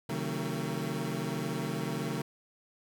25% pulse tone cluster, 134.2 / 156 / 185.2 / 225.9 Hz, C3 / D#3 / F#3 / A3, +44 / +5 / +2 / +46 cents, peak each -34 / -33 / -35 / -34 dBFS, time 0.09-2.22 s, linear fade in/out 5 ms, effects none

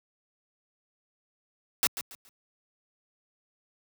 white noise with echo, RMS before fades -24 dBFS, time 1.83-1.87 s, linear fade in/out 0 ms, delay 140 ms, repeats 3, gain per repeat -11 dB, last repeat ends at 2.29 s, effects high-pass 100 Hz 12 dB/octave

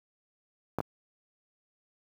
clicks, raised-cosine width 1 ms, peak -15 dBFS, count 2, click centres 0.786 / 0.804 s, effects high-pass 80 Hz 12 dB/octave + 8-bit

